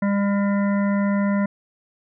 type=harmonic tone; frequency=200.8 Hz; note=G3; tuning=42 cents sharp; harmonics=1 / 3 / 5 / 7 / 9 / 10; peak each=-18 / -28 / -32 / -35 / -37 / -38 dBFS; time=0.02-1.46 s; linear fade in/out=5 ms; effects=none